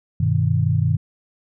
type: chord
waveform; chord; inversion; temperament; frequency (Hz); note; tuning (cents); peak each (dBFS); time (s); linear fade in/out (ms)
sine; G augmented; none; equal; 98 / 123.47 / 155.56; G2 / B2 / D#3; 0 / 0 / 0; -20; 0.2-0.97; 5
effects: none